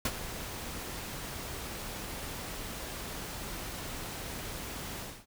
pink noise with ADSR envelope, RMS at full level -29 dBFS, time 0.05-5.26 s, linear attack 4 ms, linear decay 48 ms, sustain -11 dB, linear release 260 ms, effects none

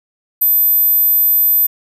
sine tone, 13680 Hz, A9, 50 cents flat, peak -9 dBFS, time 0.41-1.67 s, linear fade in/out 10 ms, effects none

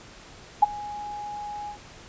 sine tone with ADSR envelope, 830 Hz, G#5, 1 cent flat, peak -9 dBFS, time 0.62-1.78 s, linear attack 11 ms, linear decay 19 ms, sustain -23 dB, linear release 94 ms, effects pink hiss -47 dBFS RMS until 2.08 s + resampled to 16000 Hz

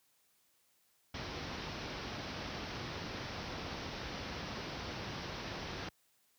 pink low-pass noise, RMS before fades -42 dBFS, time 1.14-5.89 s, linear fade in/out 5 ms, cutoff 5800 Hz, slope 96 dB/octave, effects white hiss -73 dBFS RMS until 6.38 s + high-pass 60 Hz 12 dB/octave

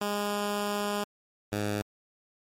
10% pulse tone pair in turn, 205.4 / 103.59 Hz, G#3 / G#2, -19 / -4 cents, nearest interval octave, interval 1185 cents, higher first, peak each -20 dBFS, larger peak neither, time 0.01-1.04 / 1.52-1.82 s, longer first, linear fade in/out 5 ms, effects MP3 64 kbps

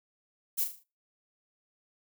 violet noise with echo, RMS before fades -29 dBFS, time 0.57-0.65 s, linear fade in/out 20 ms, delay 38 ms, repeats 5, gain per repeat -7 dB, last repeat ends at 0.84 s, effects noise-tail reverb RT60 0.3 s tail -22 dB re dry

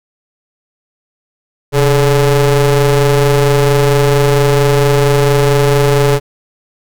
35% pulse ring-modulated tone, 145.6 Hz, D3, 15 cents flat, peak -3 dBFS, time 1.72-6.2 s, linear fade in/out 50 ms, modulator 279 Hz, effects none

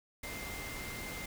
sine tone in noise, 2093 Hz, C7, in tune, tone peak -45 dBFS, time 0.23-1.26 s, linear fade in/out 5 ms, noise pink, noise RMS -43 dBFS, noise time 0.23-1.26 s, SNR -5 dB, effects none

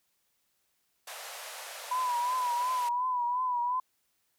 pink band-pass noise, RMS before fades -43 dBFS, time 1.07-2.89 s, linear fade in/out 5 ms, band 530 to 14000 Hz, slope 48 dB/octave
sine tone with vibrato, 987.8 Hz, B5, in tune, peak -27 dBFS, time 1.91-3.8 s, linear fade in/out 5 ms, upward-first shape triangle, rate 2.8 Hz, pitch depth 69 cents each way
effects white hiss -75 dBFS RMS until 4.38 s

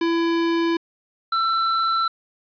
square tone pair in turn, 334.6 / 1338.4 Hz, E4 / E6, +26 / +26 cents, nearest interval 2 octaves, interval 2400 cents, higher second, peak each -19 dBFS, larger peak neither, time 0.01-0.77 / 1.32-2.08 s, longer neither, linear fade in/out 5 ms, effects resampled to 11025 Hz + 8-bit

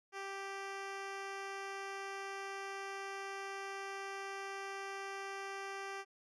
10% pulse tone with low-pass filter, 392 Hz, G4, in tune, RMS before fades -44 dBFS, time 0.12-6.05 s, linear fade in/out 50 ms, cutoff 6800 Hz, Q 0.58, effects none

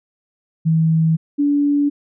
sine tone pair in turn, 161.2 / 287.9 Hz, E3 / D4, -38 / -34 cents, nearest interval minor seventh, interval 1004 cents, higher second, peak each -12 / -13 dBFS, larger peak first, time 0.65-1.17 / 1.38-1.9 s, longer neither, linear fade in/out 20 ms, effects none

